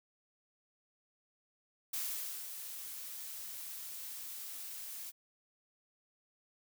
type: noise with ADSR envelope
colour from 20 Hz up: blue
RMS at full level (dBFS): -37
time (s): 1.93-5.12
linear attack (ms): 8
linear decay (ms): 490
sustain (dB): -8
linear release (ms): 30
effects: none